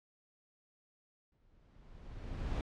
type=noise with exponential growth; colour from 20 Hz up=brown; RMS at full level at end=-33 dBFS; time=1.32-2.61 s; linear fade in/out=2 ms; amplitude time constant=280 ms; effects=low-pass 5000 Hz 12 dB/octave